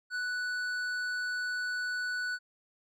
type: tone with hard clipping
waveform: triangle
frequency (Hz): 1483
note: F#6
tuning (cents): +4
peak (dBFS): -33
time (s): 0.1-2.39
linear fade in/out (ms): 50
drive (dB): 12
effects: none